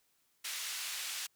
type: band-pass noise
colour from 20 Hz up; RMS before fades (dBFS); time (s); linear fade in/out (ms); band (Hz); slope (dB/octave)
pink; -40; 0.44-1.27; 10; 2300 to 12000; 12
effects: white hiss -74 dBFS RMS until 1.35 s